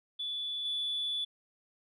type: tone with level steps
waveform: sine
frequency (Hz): 3456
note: A7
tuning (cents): -32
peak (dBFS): -33 / -30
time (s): 0.19-1.25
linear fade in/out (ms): 10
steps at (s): 0.65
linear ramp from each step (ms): 5
effects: tanh soft clip ceiling -27 dBFS